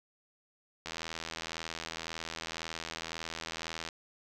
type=click train; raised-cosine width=0.2 ms; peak=-20 dBFS; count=249; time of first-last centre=0.86-3.888 s; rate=81.9 Hz; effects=none